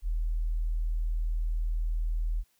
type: tone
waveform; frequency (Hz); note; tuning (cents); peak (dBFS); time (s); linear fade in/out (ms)
sine; 40.01; D#1; +49; -26; 0.02-2.44; 50
effects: white hiss -70 dBFS RMS until 2.59 s